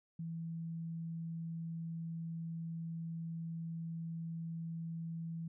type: tone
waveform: sine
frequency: 165 Hz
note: E3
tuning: 2 cents sharp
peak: -39 dBFS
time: 0.19-5.48 s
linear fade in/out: 5 ms
effects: none